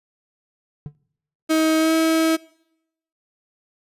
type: tone with exponential decay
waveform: triangle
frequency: 146.83 Hz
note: D3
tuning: in tune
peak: -23 dBFS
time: 0.86-0.95 s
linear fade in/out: 0 ms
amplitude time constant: 18 ms
type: tone with pitch glide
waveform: 35% pulse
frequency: 317.1 to 322.5 Hz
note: D#4 to E4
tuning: +33 to -38 cents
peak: -14 dBFS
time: 1.49-2.37 s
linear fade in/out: 20 ms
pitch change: +29 cents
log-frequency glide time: 1.78-1.93 s
effects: noise-tail reverb RT60 0.8 s tail -24 dB re dry + resampled to 32000 Hz